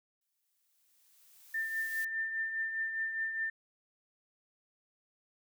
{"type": "noise with exponential growth", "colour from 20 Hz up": "blue", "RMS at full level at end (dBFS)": -45, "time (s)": [0.21, 2.05], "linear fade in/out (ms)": 5, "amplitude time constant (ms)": 400}
{"type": "tone with tremolo", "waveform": "sine", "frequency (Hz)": 1792, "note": "A6", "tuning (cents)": 31, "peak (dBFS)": -30, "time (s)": [1.54, 3.5], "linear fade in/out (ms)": 5, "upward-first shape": "triangle", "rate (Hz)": 4.9, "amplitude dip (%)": 55}
{"effects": []}